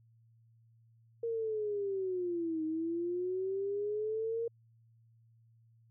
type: linear two-way sweep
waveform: sine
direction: down then up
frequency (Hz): 466.2 to 312.3 to 466.2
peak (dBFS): -32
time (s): 1.23-4.48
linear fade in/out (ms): 5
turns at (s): 2.64
effects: added 114 Hz sine -62 dBFS peak until 5.9 s